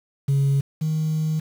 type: tone pair in turn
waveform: sine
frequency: 138.59 / 156.51 Hz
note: C#3 / D#3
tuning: 0 / +11 cents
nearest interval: major second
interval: 211 cents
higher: second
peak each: -14 / -19 dBFS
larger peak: first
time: 0.28-0.61 / 0.81-1.4 s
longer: second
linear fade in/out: 10 ms
effects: tanh soft clip ceiling -15 dBFS + 7-bit